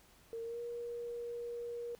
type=tone with pitch glide; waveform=sine; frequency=458.2 to 474.6 Hz; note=A#4 to A#4; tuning=-30 to +31 cents; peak=-39 dBFS; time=0.33-1.95 s; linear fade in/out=0 ms; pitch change=+61 cents; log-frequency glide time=0.43-0.6 s; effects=pink hiss -64 dBFS RMS until 1.99 s